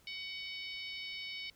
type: harmonic tone with a mistuned harmonic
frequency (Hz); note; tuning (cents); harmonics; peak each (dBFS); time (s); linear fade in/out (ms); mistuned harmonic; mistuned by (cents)
749; F#5; +21; 3 / 4 / 5 / 6 / 7; -44 / -46 / -48 / -50 / -51; 0.07-1.5; 2; 7; +19
effects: pink hiss -66 dBFS RMS until 1.55 s